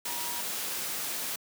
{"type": "tone in noise", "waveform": "sine", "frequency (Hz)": 956, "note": "A#5", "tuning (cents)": 43, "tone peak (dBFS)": -40, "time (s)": [0.06, 0.41], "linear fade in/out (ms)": 5, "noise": "white", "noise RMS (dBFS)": -34, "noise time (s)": [0.05, 1.36], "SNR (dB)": -9, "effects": ["high-pass 150 Hz 12 dB/octave"]}